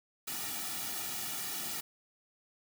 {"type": "noise with comb filter", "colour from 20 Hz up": "white", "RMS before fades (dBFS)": -38, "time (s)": [0.27, 1.81], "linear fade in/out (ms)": 10, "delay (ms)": 1.9, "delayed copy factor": -0.9, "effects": []}